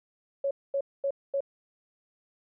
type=tone bursts; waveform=sine; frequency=554.4 Hz; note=C#5; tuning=in tune; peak=-25 dBFS; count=4; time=0.44-1.406 s; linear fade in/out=5 ms; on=69 ms; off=230 ms; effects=none